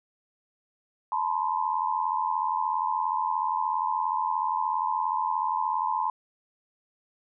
sine tone cluster, 872 / 965 / 1042 Hz, A5 / B5 / C6, -16 / -40 / -7 cents, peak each -29 dBFS, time 1.12-6.1 s, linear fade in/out 2 ms, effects none

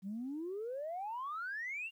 sine exponential sweep, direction up, 184.6 to 2849 Hz, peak -37 dBFS, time 0.02-1.91 s, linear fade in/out 50 ms, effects tanh soft clip ceiling -34 dBFS + 12-bit

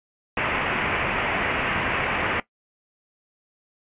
white low-pass noise, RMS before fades -25 dBFS, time 0.37-2.4 s, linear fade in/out 2 ms, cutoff 2700 Hz, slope 48 dB/octave, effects noise-tail reverb RT60 0.1 s tail -17 dB re dry + resampled to 8000 Hz

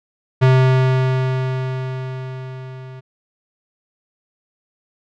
square tone with level ramp, 130 Hz, C3, 11 cents flat, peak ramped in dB -9 to -34 dBFS, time 0.41-3.01 s, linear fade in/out 20 ms, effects low-pass 3000 Hz 12 dB/octave

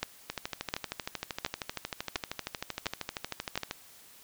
two click trains, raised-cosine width 0.2 ms, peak -12 / -16 dBFS, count 6 / 45, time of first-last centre 0.03-3.576 / 0.3-3.711 s, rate 1.41 / 12.9 Hz, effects white hiss -55 dBFS RMS until 4.23 s

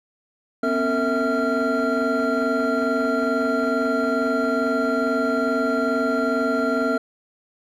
triangle tone cluster, 247.6 / 269.9 / 453.3 / 654 / 1382 Hz, B3 / C#4 / A#4 / E5 / F6, +5 / -46 / -48 / -14 / -19 cents, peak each -23 dBFS, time 0.63-6.98 s, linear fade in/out 5 ms, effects tanh soft clip ceiling -10 dBFS

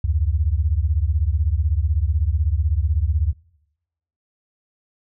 sine beating tone pair, 70.7 / 86.7 Hz, C#2 / F2, +35 / -12 cents, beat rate 16 Hz, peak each -19 / -20 dBFS, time 0.04-3.33 s, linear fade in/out 5 ms, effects noise-tail reverb RT60 0.9 s tail -24 dB re dry

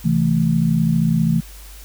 sine chord, A minor, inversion first, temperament equal with one note detuned, 132.33 / 164.81 / 220 Hz, C3 / E3 / A3, +20 / 0 / 0 cents, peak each -22 / -16 / -19 dBFS, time 0.04-1.41 s, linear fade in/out 20 ms, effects added 50 Hz sine -37 dBFS peak until 1.84 s + white hiss -43 dBFS RMS until 1.84 s

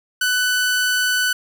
sawtooth tone, 1495 Hz, F#6, 17 cents sharp, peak -13 dBFS, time 0.21-1.33 s, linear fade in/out 5 ms, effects none

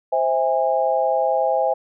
sine chord, C augmented, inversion none, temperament just, 523.3 / 654.1 / 817.6 Hz, C5 / E5 / G#5, 0 / -14 / -27 cents, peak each -21 dBFS, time 0.12-1.74 s, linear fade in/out 10 ms, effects none

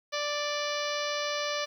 harmonic tone, 587.3 Hz, D5, in tune, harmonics 1 / 2 / 3 / 4 / 5 / 6 / 7 / 8 / 9 / 10, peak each -33 / -36 / -38 / -39 / -40 / -41 / -41 / -42 / -43 / -43 dBFS, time 0.12-1.66 s, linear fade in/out 20 ms, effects 10-bit

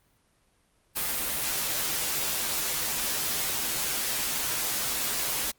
white noise with comb filter, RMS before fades -29 dBFS, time 0.95-5.52 s, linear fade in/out 20 ms, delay 11 ms, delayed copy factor -0.55, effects pink hiss -67 dBFS RMS until 5.58 s + Opus 32 kbps

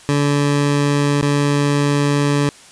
20% pulse tone with dropouts, 143.9 Hz, D3, 35 cents flat, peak -9 dBFS, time 0.09-2.49 s, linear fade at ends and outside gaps 0 ms, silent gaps 1.212-1.225 s, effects white hiss -43 dBFS RMS until 2.71 s + resampled to 22050 Hz

